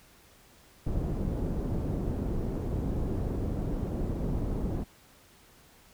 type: low-pass noise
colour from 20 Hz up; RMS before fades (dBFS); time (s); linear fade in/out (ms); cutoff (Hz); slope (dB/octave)
pink; -31; 0.86-4.84; 10; 380; 12
effects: pink hiss -58 dBFS RMS until 5.93 s